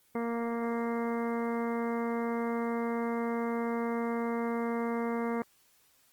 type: harmonic tone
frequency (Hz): 233.1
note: A#3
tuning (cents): 0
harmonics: 1 / 2 / 3 / 4 / 5 / 6 / 7 / 8 / 9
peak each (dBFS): -32 / -34 / -41 / -41 / -42 / -48 / -50 / -51 / -47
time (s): 0.15-5.42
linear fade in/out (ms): 2
effects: white hiss -66 dBFS RMS until 6.12 s + Opus 24 kbps